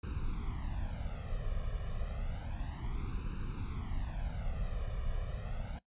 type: noise with flanger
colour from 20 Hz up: brown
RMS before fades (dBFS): -37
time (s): 0.03-5.79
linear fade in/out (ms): 5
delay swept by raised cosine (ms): 0.75 to 1.71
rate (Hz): 0.3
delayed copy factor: +0.95
effects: noise-tail reverb RT60 0.1 s tail -18 dB re dry + resampled to 8000 Hz